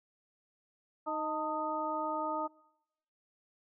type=harmonic tone with a mistuned harmonic; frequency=311.1 Hz; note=D#4; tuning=in tune; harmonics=1 / 2 / 3 / 4; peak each=-41 / -38 / -36 / -37 dBFS; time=1.06-2.48 s; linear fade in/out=20 ms; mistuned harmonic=3; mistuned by=-60 cents; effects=noise-tail reverb RT60 0.9 s tail -24 dB re dry